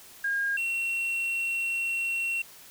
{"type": "tone pair in turn", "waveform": ["sine", "triangle"], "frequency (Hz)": [1621, 2726], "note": ["G#6", "F7"], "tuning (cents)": [-42, -43], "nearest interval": "major sixth", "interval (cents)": 899, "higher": "second", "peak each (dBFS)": -25, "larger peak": "neither", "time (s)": [[0.24, 0.57], [0.57, 2.42]], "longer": "second", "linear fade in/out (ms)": 5, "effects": ["white hiss -50 dBFS RMS until 2.7 s"]}